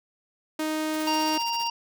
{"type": "tone", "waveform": "sawtooth", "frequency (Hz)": 311.1, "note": "D#4", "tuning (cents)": 0, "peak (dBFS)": -22, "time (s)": [0.59, 1.38], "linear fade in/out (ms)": 5}
{"type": "noise with tremolo", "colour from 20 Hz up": "white", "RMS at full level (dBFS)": -39, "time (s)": [0.93, 1.68], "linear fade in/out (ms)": 10, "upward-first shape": "triangle", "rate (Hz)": 15, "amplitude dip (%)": 100}
{"type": "harmonic tone", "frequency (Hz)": 932.3, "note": "A#5", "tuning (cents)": 0, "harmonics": [1, 3, 5, 6], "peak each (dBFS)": [-27, -32, -34, -35], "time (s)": [1.07, 1.7], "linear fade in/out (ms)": 5}
{"effects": []}